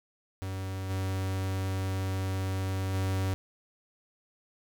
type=tone with level steps; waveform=45% pulse; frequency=95.2 Hz; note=F#2; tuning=50 cents sharp; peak=-33 / -29 / -27 dBFS; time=0.42-3.34 s; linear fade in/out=0 ms; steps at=0.89 / 2.93 s; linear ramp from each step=20 ms; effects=none